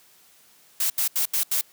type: noise bursts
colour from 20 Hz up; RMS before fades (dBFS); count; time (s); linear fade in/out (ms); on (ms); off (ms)
blue; -23; 5; 0.8-1.612; 5; 100; 78
effects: white hiss -56 dBFS RMS until 1.72 s + high-pass 100 Hz 12 dB/octave